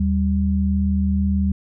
sine tone pair together, 77.71 / 196 Hz, D#2 / G3, -2 / 0 cents, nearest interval octave + major third, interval 1602 cents, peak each -19 dBFS, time 0-1.52 s, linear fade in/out 5 ms, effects none

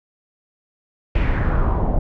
brown noise with low-pass filter sweep, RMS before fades -18 dBFS, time 1.15-1.99 s, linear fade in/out 5 ms, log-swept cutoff 2600 to 680 Hz, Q 2.6, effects none

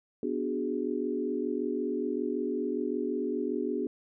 sine chord, G# half-diminished seventh, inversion first, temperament equal, 246.9 / 293.7 / 370 / 415.3 Hz, B3 / D4 / F#4 / G#4, 0 / 0 / 0 / 0 cents, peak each -34 dBFS, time 0.23-3.87 s, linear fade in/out 2 ms, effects none

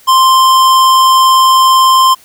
sine tone with hard clipping, 1047 Hz, C6, 1 cent sharp, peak -6 dBFS, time 0.07-2.15 s, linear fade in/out 20 ms, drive 18 dB, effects white hiss -43 dBFS RMS until 2.24 s

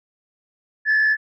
sine tone with frequency modulation, 1732 Hz, A6, 28 cents flat, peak -13 dBFS, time 0.85-1.17 s, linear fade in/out 50 ms, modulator 72.6 Hz, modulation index 0.56, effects tanh soft clip ceiling -12 dBFS

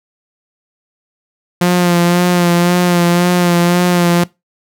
sawtooth tone with vibrato, 175.5 Hz, F3, 9 cents sharp, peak -5 dBFS, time 1.61-4.24 s, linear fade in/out 5 ms, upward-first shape sine, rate 1.9 Hz, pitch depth 29 cents each way, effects noise-tail reverb RT60 0.2 s tail -21 dB re dry

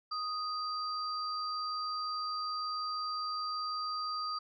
sine tone pair together, 1244.5 / 4699 Hz, D#6 / D8, 0 / 0 cents, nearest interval octave + major seventh, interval 2300 cents, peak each -35 / -39 dBFS, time 0.11-4.39 s, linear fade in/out 10 ms, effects none

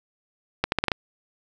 accelerating click train, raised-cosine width 0.3 ms, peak -5 dBFS, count 6, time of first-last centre 0.64-0.918 s, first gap 81 ms, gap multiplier 0.81, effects none

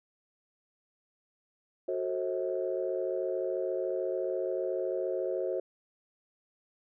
sine chord, F# diminished seventh, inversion none, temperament just, 370 / 444 / 532.8 / 639.4 Hz, F#4 / A4 / C5 / Eb5, 0 / +16 / +31 / +47 cents, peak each -33 / -38 / -33 / -37 dBFS, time 1.88-5.6 s, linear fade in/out 5 ms, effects tanh soft clip ceiling -19 dBFS

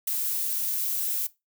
violet noise with ADSR envelope, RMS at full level -24 dBFS, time 0.07-1.27 s, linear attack 7 ms, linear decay 8 ms, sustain -4 dB, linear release 7 ms, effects noise-tail reverb RT60 0.2 s tail -18 dB re dry

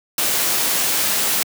white noise, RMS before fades -19 dBFS, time 0.18-1.43 s, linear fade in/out 2 ms, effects high-pass 150 Hz 12 dB/octave

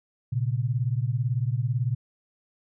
sine beating tone pair, 116.54 / 134.54 Hz, A#2 / C3, 0 / +49 cents, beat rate 18 Hz, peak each -25 / -27 dBFS, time 0.32-1.95 s, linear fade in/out 10 ms, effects none

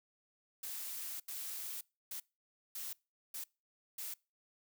blue noise bursts at uneven times, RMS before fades -43 dBFS, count 6, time 0.63-1.2 / 1.28-1.81 / 2.11-2.2 / 2.75-2.93 / 3.34-3.44 / 3.98-4.14 s, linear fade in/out 5 ms, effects noise-tail reverb RT60 0.3 s tail -25 dB re dry

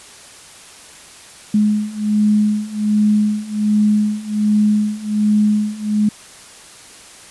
sine beating tone pair, 210 / 211.3 Hz, G#3 / G#3, +19 / +30 cents, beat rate 1.3 Hz, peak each -17 / -15 dBFS, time 1.54-6.09 s, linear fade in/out 5 ms, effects white hiss -40 dBFS RMS until 7.3 s + resampled to 24000 Hz

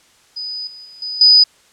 sine tone with level steps, 4978 Hz, D#8, in tune, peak -23 / -34 / -37 / -22 / -5 dBFS, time 0.36-1.44 s, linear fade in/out 10 ms, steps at 0.67 / 0.85 / 1.02 / 1.21 s, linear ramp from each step 2 ms, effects white hiss -52 dBFS RMS until 1.72 s + low-pass 8000 Hz 12 dB/octave

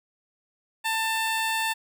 15% pulse tone, 891 Hz, A5, 22 cents sharp, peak -18 dBFS, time 0.84-1.74 s, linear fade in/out 20 ms, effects none

